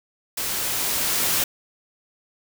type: noise with level ramp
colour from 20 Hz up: white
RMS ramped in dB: -27 to -21 dBFS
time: 0.37-1.44 s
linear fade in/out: 5 ms
effects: none